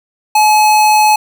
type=tone; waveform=square; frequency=853 Hz; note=G#5; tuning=46 cents sharp; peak=-7 dBFS; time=0.35-1.16 s; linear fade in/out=5 ms; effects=none

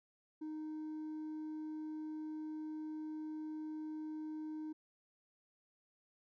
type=tone with hard clipping; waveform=triangle; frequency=309.9 Hz; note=D#4; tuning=7 cents flat; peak=-40 dBFS; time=0.41-4.73 s; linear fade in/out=10 ms; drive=1 dB; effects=none

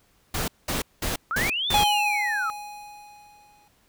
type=noise bursts; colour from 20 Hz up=pink; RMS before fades=-27 dBFS; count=5; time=0.34-1.84 s; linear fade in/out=5 ms; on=140 ms; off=200 ms
type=linear two-way sweep; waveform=sine; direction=up then down; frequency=1245 to 3612 to 1245 Hz; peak=-24 dBFS; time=1.31-2.5 s; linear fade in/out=0 ms; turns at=1.69 s
type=tone with exponential decay; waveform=square; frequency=830.6 Hz; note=G#5; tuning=in tune; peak=-18 dBFS; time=1.74-3.68 s; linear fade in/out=2 ms; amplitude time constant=420 ms
effects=pink hiss -63 dBFS RMS until 3.88 s

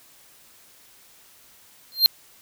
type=tone with exponential growth; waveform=square; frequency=4186 Hz; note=C8; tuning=in tune; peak=-8 dBFS; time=1.92-2.06 s; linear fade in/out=0 ms; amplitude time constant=29 ms; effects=white hiss -53 dBFS RMS until 2.41 s

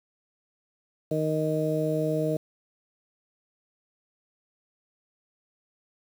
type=harmonic tone; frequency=155.56 Hz; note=D#3; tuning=in tune; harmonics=1 / 2 / 3 / 4; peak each=-29 / -30 / -29 / -29 dBFS; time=1.11-2.37 s; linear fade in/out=5 ms; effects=8-bit

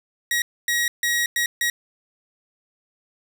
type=tone bursts at uneven times; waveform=sawtooth; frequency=1900 Hz; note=A#6; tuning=33 cents sharp; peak=-16 dBFS; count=5; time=0.31-0.42 / 0.68-0.88 / 1.03-1.26 / 1.36-1.46 / 1.61-1.7 s; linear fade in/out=2 ms; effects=none

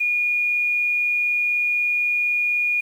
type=tone with quantisation; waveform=sine; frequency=2439 Hz; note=D#7; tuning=35 cents flat; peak=-18 dBFS; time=0-2.81 s; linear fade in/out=10 ms; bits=8; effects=none

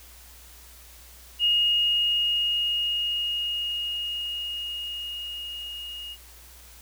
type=tone with level ramp; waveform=sine; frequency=2862 Hz; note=F7; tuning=42 cents sharp; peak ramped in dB=-18 to -35 dBFS; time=1.39-6.17 s; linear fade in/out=50 ms; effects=added 60 Hz sine -50 dBFS peak until 6.81 s + white hiss -50 dBFS RMS until 6.81 s

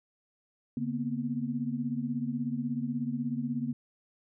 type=tone cluster; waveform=sine; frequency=142 / 235 / 251.4 Hz; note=C#3 / A#3 / B3; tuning=+42 / +14 / +31 cents; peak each=-37 / -32 / -35 dBFS; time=0.77-3.73 s; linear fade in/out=2 ms; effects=none

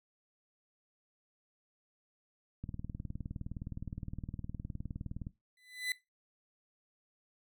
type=click train; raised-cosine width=5 ms; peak=-28 dBFS; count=52; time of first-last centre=2.64-5.269 s; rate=19.4 Hz
type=tone with exponential growth; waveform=30% pulse; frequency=2002 Hz; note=B6; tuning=23 cents sharp; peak=-27 dBFS; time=5.57-5.92 s; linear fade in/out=2 ms; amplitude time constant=76 ms
effects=noise-tail reverb RT60 0.2 s tail -17 dB re dry

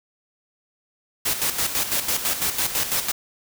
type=noise with tremolo; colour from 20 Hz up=white; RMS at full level=-22 dBFS; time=1.25-3.12 s; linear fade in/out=10 ms; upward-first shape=square; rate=6 Hz; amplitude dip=60%; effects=none

